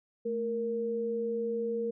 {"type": "tone pair together", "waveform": "sine", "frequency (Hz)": [220, 466.2], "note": ["A3", "A#4"], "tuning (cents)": [0, 0], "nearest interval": "octave + minor second", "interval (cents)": 1300, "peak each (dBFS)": [-37, -30], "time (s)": [0.25, 1.91], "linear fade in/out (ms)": 10, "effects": []}